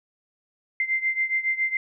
sine beating tone pair, 2083 / 2090.2 Hz, C7 / C7, -8 / -2 cents, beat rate 7.2 Hz, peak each -24 / -27 dBFS, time 0.8-1.77 s, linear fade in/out 2 ms, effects none

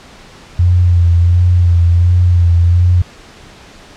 sine tone with vibrato, 87.31 Hz, F2, in tune, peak -6 dBFS, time 0.59-3.02 s, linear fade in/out 5 ms, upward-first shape sine, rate 1.4 Hz, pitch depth 36 cents each way, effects pink hiss -38 dBFS RMS until 3.96 s + low-pass 6000 Hz 12 dB/octave

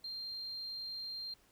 sine tone, 4183 Hz, C8, 1 cent flat, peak -39 dBFS, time 0.04-1.34 s, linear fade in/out 5 ms, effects tanh soft clip ceiling -36 dBFS + pink hiss -68 dBFS RMS until 1.51 s

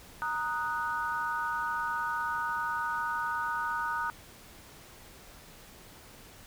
sine chord, D# minor, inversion second, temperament equal, 932.3 / 1244.5 / 1480 Hz, A#5 / D#6 / F#6, 0 / 0 / 0 cents, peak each -34 dBFS, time 0.22-4.1 s, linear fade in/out 0 ms, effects pink hiss -52 dBFS RMS until 6.46 s

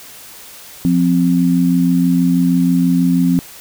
sine tone pair together, 175.36 / 261.6 Hz, F3 / C4, +7 / 0 cents, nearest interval perfect fifth, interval 693 cents, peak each -13 dBFS, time 0.85-3.39 s, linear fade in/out 0 ms, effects white hiss -37 dBFS RMS until 3.6 s

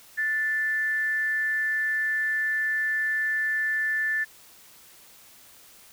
sine tone with frequency modulation, 1760 Hz, A6, in tune, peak -23 dBFS, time 0.17-4.25 s, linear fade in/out 20 ms, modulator 309 Hz, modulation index 0.23, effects white hiss -52 dBFS RMS until 5.92 s

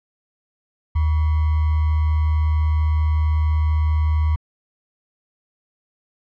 sine tone with sample-and-hold, 77.78 Hz, D#2, in tune, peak -15 dBFS, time 0.95-4.36 s, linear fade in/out 10 ms, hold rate 1050 Hz, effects low-pass 2000 Hz 12 dB/octave

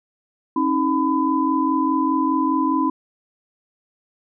sine tone cluster, 271.2 / 316.1 / 1005 Hz, C#4 / D#4 / B5, -38 / +27 / +30 cents, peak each -21 dBFS, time 0.56-2.9 s, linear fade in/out 5 ms, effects none

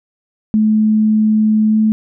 sine tone with pitch glide, 215.8 to 217.3 Hz, A3 to A3, -33 to -21 cents, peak -9 dBFS, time 0.54-1.92 s, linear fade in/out 0 ms, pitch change +12 cents, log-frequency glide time 1.69-1.77 s, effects none

